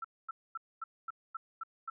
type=tone bursts; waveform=sine; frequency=1332 Hz; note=E6; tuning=18 cents sharp; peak=-36 dBFS; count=8; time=0.02-1.9 s; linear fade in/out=5 ms; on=25 ms; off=240 ms; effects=none